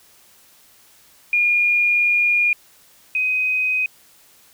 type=tone pair in turn; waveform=sine; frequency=2426 / 2512 Hz; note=D#7 / D#7; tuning=-44 / +16 cents; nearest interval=minor second; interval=60 cents; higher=second; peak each=-14 / -17 dBFS; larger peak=first; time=1.33-2.53 / 3.15-3.86 s; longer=first; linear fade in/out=2 ms; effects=white hiss -52 dBFS RMS until 4.53 s